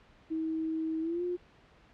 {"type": "tone with pitch glide", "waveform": "sine", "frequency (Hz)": [320, 355.1], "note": ["D#4", "F4"], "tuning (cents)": [49, 29], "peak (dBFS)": -30, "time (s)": [0.3, 1.37], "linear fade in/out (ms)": 20, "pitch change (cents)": 180, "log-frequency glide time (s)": [1.01, 1.23], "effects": ["pink hiss -60 dBFS RMS until 1.93 s", "low-pass 3000 Hz 12 dB/octave"]}